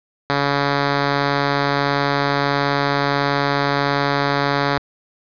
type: tone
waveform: 5% pulse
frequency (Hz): 141.5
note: C#3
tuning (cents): +36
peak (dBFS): -5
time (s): 0.3-4.78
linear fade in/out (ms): 0
effects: resampled to 11025 Hz + 7-bit